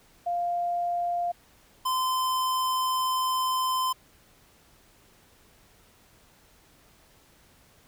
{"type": "tone pair in turn", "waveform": ["sine", "square"], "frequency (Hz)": [698.5, 1029.8], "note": ["F5", "C6"], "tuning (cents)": [0, -28], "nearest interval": "perfect fifth", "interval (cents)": 672, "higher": "second", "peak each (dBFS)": -25, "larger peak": "neither", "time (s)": [[0.26, 1.32], [1.85, 3.93]], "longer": "second", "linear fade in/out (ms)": 10, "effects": ["pink hiss -59 dBFS RMS until 7.87 s"]}